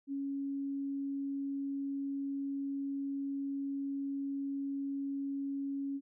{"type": "tone", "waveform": "sine", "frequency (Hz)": 277.2, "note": "C#4", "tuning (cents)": 0, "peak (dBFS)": -34, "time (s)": [0.07, 6.01], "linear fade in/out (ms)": 50, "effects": []}